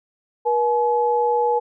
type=tone pair together; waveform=sine; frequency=479.8 / 851.7 Hz; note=A#4 / G#5; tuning=+50 / +43 cents; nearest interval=minor seventh; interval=993 cents; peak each=-19 dBFS; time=0.45-1.6 s; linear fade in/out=20 ms; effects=none